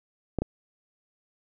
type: clicks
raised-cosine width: 2 ms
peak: -13 dBFS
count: 2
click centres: 0.387 / 0.42 s
effects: none